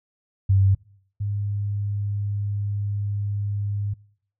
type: tone pair in turn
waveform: sine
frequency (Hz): 97.1 / 101.91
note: G2 / G#2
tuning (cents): -16 / -32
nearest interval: minor second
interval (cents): 84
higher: second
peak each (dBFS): -14 / -23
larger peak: first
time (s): 0.49-0.75 / 1.2-3.94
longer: second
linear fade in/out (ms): 10
effects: noise-tail reverb RT60 0.6 s tail -24 dB re dry